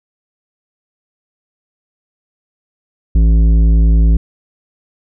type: tone with tanh clipping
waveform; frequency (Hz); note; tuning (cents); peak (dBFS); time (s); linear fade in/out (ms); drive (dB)
sine; 55.1; A1; +3; -8; 3.15-4.17; 5; 11
effects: none